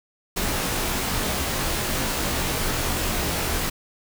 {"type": "noise with comb filter", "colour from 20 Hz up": "pink", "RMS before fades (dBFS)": -25, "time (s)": [0.36, 3.7], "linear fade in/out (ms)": 10, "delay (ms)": 20, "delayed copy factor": -0.85, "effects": []}